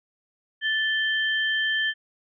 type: tone pair together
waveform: sine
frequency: 1756 / 3133 Hz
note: A6 / G7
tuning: -4 / -2 cents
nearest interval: minor seventh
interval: 1002 cents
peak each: -23 / -27 dBFS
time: 0.61-1.94 s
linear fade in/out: 50 ms
effects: none